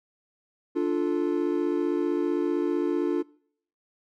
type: chord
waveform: triangle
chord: D minor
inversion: none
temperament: equal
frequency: 293.7 / 349.2 / 440 Hz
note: D4 / F4 / A4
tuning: 0 / 0 / 0 cents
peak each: -25 / -24 / -29 dBFS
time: 0.75-3.23 s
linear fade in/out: 20 ms
effects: noise-tail reverb RT60 0.6 s tail -23 dB re dry